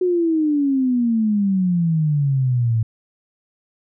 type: exponential sweep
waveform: sine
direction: down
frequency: 369.2 to 110 Hz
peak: -15 dBFS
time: 0.01-2.83 s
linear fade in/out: 5 ms
effects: none